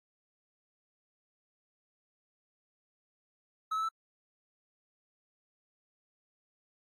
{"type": "tone with pitch steps", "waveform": "triangle", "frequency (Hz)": [1289, 1305.5, 1322.2], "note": ["E6", "E6", "E6"], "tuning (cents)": [-39, -17, 5], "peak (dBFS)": -28, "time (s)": [3.71, 3.89], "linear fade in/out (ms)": 10, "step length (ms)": 60, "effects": ["AAC 32 kbps"]}